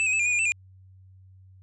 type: tone with pitch steps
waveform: square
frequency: 2636 / 2514 / 2613 / 2401 / 2466 / 2416 / 2660 / 2422 Hz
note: E7 / D#7 / E7 / D7 / D#7 / D7 / E7 / D#7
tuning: -1 / +17 / -16 / +38 / -16 / +48 / +15 / -47 cents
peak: -22 dBFS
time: 0-0.52 s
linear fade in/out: 0 ms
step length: 65 ms
effects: added 94 Hz sine -49 dBFS peak until 1.62 s + resampled to 24000 Hz